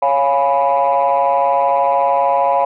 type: chord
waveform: sine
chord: C# dominant seventh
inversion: none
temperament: equal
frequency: 554.4 / 698.5 / 830.6 / 987.8 Hz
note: C#5 / E#5 / G#5 / B5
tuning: 0 / 0 / 0 / 0 cents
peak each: -16 dBFS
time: 0.02-2.65 s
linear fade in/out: 5 ms
effects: tanh soft clip ceiling -6 dBFS